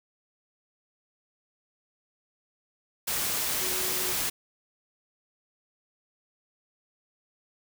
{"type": "tone in noise", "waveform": "sine", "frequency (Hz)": 370, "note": "F#4", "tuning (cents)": 0, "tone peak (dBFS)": -39, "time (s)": [3.61, 4.13], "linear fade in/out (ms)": 10, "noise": "white", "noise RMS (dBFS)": -29, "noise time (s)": [3.07, 4.3], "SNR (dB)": -13, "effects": []}